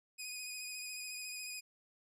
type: tone with vibrato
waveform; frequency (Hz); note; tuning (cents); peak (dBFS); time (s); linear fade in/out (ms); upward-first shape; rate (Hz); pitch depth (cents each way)
15% pulse; 2489; D#7; 0; -35; 0.18-1.61; 20; square; 14; 20
effects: none